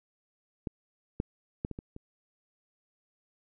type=clicks; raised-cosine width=3 ms; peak=-20 / -16 / -18 / -24 / -26 / -30 dBFS; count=6; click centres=0.672 / 1.201 / 1.649 / 1.713 / 1.789 / 1.964 s; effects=none